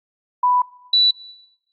sine tone pair in turn, 991 / 3955 Hz, B5 / B7, +6 / +2 cents, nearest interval 2 octaves, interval 2396 cents, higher second, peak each -13 / -11 dBFS, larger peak second, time 0.43-0.62 / 0.93-1.11 s, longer first, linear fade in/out 5 ms, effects noise-tail reverb RT60 1.0 s tail -22 dB re dry + AAC 48 kbps

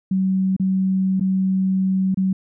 sine tone with dropouts, 189.5 Hz, F#3, 42 cents sharp, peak -16 dBFS, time 0.11-2.33 s, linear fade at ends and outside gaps 5 ms, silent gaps 0.565-0.597 / 1.198-1.208 / 2.145-2.172 s, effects none

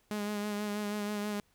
sawtooth tone with vibrato, 207.7 Hz, G#3, in tune, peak -29 dBFS, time 0.11-1.4 s, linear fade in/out 0 ms, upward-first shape sine, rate 6.2 Hz, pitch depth 26 cents each way, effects pink hiss -70 dBFS RMS until 1.54 s

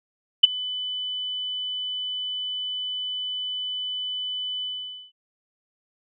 sine tone with ADSR envelope, 3000 Hz, F#7, 23 cents sharp, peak -5 dBFS, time 0.43-5.12 s, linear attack 10 ms, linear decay 16 ms, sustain -22 dB, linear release 490 ms, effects none

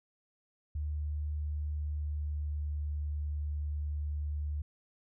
sine tone with pitch glide, 74.8 to 74.15 Hz, D2 to D2, +32 to +17 cents, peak -32 dBFS, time 0.75-4.62 s, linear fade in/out 5 ms, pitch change -15 cents, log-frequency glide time 1.64-2.72 s, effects none

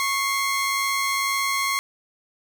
sawtooth tone pair together, 1100 / 2098 Hz, C#6 / C7, -14 / +4 cents, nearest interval major seventh, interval 1118 cents, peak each -20 / -22 dBFS, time 0-1.79 s, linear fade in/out 0 ms, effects none

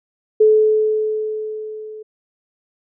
sine tone with level ramp, 431.5 Hz, A4, 34 cents flat, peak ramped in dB -7 to -31 dBFS, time 0.4-2.03 s, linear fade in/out 10 ms, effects none

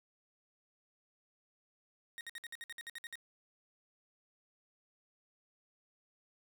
30% pulse tone bursts, 1864.7 Hz, A#6, in tune, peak -40 dBFS, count 12, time 2.18-3.155 s, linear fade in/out 0 ms, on 29 ms, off 57 ms, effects none

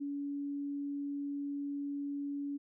sine tone, 284 Hz, C#4, 42 cents sharp, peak -35 dBFS, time 0-2.58 s, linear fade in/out 20 ms, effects none

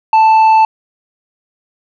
sine tone with tanh clipping, 881 Hz, A5, 2 cents sharp, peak -6 dBFS, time 0.13-0.65 s, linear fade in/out 2 ms, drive 5 dB, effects none

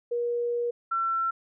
sine tone pair in turn, 477.4 / 1350.3 Hz, A#4 / E6, +41 / +41 cents, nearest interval octave + tritone, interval 1800 cents, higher second, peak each -25 / -24 dBFS, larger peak second, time 0.11-0.71 / 0.91-1.31 s, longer first, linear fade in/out 10 ms, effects none

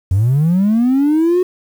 triangle linear sweep, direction up, 87.31 to 370 Hz, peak -7 dBFS, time 0.11-1.43 s, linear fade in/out 5 ms, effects tanh soft clip ceiling -6 dBFS + 7-bit

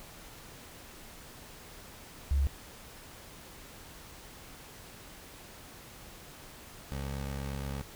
sine / 20% pulse tone pair in turn, 69.3 / 68.62 Hz, C#2 / C#2, 0 / -17 cents, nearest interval unison, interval 17 cents, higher first, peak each -24 / -30 dBFS, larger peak first, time 2.31-2.47 / 6.92-7.82 s, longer second, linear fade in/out 0 ms, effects pink hiss -50 dBFS RMS until 7.95 s

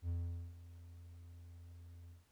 triangle tone with ADSR envelope, 85.7 Hz, F2, 32 cents flat, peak -33 dBFS, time 0.02-2.26 s, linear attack 66 ms, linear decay 450 ms, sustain -17 dB, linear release 160 ms, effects pink hiss -74 dBFS RMS until 2.31 s

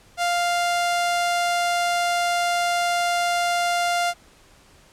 sawtooth tone, 698.5 Hz, F5, in tune, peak -16 dBFS, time 0.17-4.14 s, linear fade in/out 50 ms, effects pink hiss -53 dBFS RMS until 4.92 s + low-pass 10000 Hz 12 dB/octave

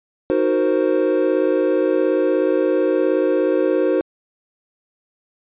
triangle chord, C half-diminished seventh, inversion first, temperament equal, 311.1 / 370 / 466.2 / 523.3 Hz, Eb4 / Gb4 / Bb4 / C5, 0 / 0 / 0 / 0 cents, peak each -19 / -18 / -20 / -18 dBFS, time 0.3-4.01 s, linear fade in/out 0 ms, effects resampled to 8000 Hz

